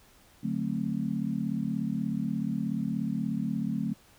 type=chord; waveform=sine; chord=D dominant seventh; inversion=none; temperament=just; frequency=146.83 / 183.54 / 220.2 / 264.3 Hz; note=D3 / F#3 / A3 / C4; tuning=0 / -14 / +2 / +18 cents; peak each=-36 / -33 / -31 / -35 dBFS; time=0.43-3.94 s; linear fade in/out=10 ms; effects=pink hiss -59 dBFS RMS until 4.18 s